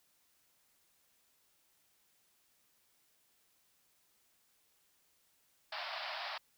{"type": "band-pass noise", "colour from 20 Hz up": "pink", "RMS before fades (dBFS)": -42, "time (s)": [5.72, 6.38], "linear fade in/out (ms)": 5, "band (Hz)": [600, 5100], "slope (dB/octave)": 96, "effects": ["white hiss -73 dBFS RMS until 6.57 s"]}